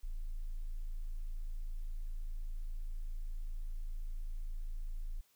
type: tone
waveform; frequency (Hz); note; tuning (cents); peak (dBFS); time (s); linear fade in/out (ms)
sine; 27.5; A0; 0; -35; 0.03-5.21; 10
effects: tanh soft clip ceiling -33 dBFS + white hiss -71 dBFS RMS until 5.35 s